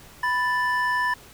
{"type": "tone pair together", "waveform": "triangle", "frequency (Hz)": [990.5, 1760], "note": ["B5", "A6"], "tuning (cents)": [5, 0], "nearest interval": "minor seventh", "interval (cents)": 995, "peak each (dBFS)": -22, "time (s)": [0.23, 1.14], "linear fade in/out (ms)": 5, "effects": ["pink hiss -48 dBFS RMS until 1.33 s"]}